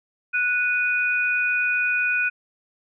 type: tone pair together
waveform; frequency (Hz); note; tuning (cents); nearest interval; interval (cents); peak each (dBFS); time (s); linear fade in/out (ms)
sine; 1473 / 2477; F#6 / D#7; -8 / -8; major sixth; 900; -22; 0.33-2.3; 20
effects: none